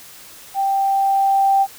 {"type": "tone with level ramp", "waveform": "sine", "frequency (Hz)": 784, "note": "G5", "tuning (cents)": 0, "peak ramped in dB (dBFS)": [-16, -11], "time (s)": [0.54, 1.67], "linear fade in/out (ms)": 50, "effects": ["white hiss -41 dBFS RMS until 1.78 s"]}